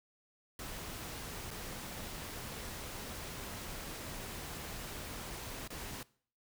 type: noise with dropouts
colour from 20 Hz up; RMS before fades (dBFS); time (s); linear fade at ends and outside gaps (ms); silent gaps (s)
pink; -44; 0.59-6.03; 2; 1.507-1.511 / 5.677-5.703
effects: noise-tail reverb RT60 0.5 s tail -21 dB re dry